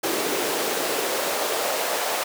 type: noise with high-pass filter sweep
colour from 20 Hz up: pink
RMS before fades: -25 dBFS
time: 0.03-2.24 s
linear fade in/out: 10 ms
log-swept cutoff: 360 to 610 Hz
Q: 2.1
effects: none